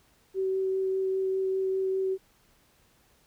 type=tone with vibrato; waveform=sine; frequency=380.9 Hz; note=G4; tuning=50 cents flat; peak=-25 dBFS; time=0.34-2.18 s; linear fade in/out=50 ms; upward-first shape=sine; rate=5 Hz; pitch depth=8 cents each way; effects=pink hiss -64 dBFS RMS until 3.26 s